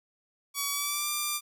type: tone with pitch glide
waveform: 5% pulse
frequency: 1133 to 1188.6 Hz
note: C#6 to D6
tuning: +37 to +20 cents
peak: -17 dBFS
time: 0.54-1.41 s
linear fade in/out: 50 ms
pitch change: +83 cents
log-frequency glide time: 0.7-1.1 s
effects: none